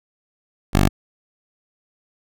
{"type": "tone", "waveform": "10% pulse", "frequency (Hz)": 49, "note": "G1", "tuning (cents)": 0, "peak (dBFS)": -5, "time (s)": [0.73, 0.89], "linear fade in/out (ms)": 20, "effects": []}